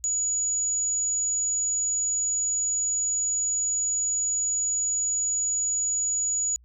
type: tone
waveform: sine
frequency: 6860 Hz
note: A8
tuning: 45 cents flat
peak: -23 dBFS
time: 0.04-6.56 s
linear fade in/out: 0 ms
effects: added 60 Hz sine -52 dBFS peak until 6.64 s